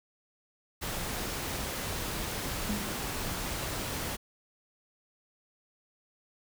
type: noise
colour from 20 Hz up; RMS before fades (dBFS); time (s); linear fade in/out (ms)
pink; -35; 0.81-4.17; 20
type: tone with exponential decay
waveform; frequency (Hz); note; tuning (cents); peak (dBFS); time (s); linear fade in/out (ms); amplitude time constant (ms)
sine; 207.7; G#3; 0; -27; 2.69-3.09; 5; 85
effects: none